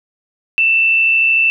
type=tone with amplitude modulation; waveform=sine; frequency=2667 Hz; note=E7; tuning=20 cents sharp; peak=-8 dBFS; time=0.58-1.5 s; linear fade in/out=0 ms; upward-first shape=sine; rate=133 Hz; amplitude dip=35%; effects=none